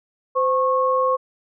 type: tone pair together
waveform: sine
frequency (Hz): 515.8 / 1093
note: C5 / C#6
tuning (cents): -25 / -25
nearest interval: octave + minor second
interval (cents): 1300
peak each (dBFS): -19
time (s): 0.35-1.17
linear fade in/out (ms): 20
effects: none